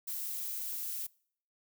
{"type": "noise", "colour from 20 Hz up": "violet", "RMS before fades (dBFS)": -38, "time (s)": [0.07, 1.07], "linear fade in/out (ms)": 10, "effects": ["noise-tail reverb RT60 0.6 s tail -25 dB re dry"]}